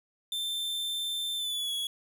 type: tone with pitch glide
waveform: 45% pulse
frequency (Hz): 3559 to 3359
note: A7 to G#7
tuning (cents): +19 to +19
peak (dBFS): -30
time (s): 0.32-1.87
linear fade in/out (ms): 2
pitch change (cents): -100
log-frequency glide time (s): 1.36-1.72
effects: none